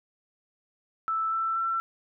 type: tone with pitch steps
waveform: sine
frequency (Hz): 1318.5 / 1331.5 / 1344.7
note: E6 / E6 / E6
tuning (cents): 0 / +17 / +34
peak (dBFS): -25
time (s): 1.08-1.8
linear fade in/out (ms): 0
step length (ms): 240
effects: none